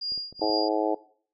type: tone with tremolo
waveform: sine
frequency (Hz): 4831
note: D8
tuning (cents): +48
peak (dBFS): -26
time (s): 0.01-0.69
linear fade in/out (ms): 10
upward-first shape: triangle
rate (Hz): 2.3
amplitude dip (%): 100
type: clicks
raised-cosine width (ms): 2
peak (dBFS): -35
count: 6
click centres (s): 0.121 / 0.177 / 0.326 / 0.395 / 0.442 / 0.498
type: harmonic tone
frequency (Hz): 107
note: A2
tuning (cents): -48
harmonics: 3 / 4 / 5 / 6 / 7 / 8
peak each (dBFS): -28 / -29 / -30 / -31 / -31 / -32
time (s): 0.41-0.95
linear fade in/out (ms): 10
effects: noise-tail reverb RT60 0.5 s tail -19 dB re dry